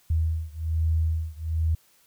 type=beating tone pair; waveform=sine; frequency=79.9 / 81.1 Hz; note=D#2 / E2; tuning=+47 / -28 cents; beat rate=1.2 Hz; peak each=-25 / -26 dBFS; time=0.1-1.75 s; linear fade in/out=5 ms; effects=white hiss -61 dBFS RMS until 2.06 s